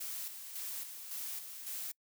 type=noise with tremolo; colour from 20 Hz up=blue; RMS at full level=-41 dBFS; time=0-1.92 s; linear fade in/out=10 ms; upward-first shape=square; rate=1.8 Hz; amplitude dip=50%; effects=noise-tail reverb RT60 0.1 s tail -26 dB re dry